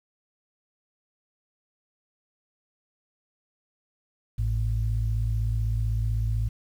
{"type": "tone pair together", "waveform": "sine", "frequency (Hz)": [54.12, 110], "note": ["A1", "A2"], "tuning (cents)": [-28, 0], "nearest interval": "octave", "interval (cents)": 1228, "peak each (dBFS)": -25, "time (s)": [4.38, 6.49], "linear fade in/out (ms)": 10, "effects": ["tanh soft clip ceiling -16 dBFS", "9-bit"]}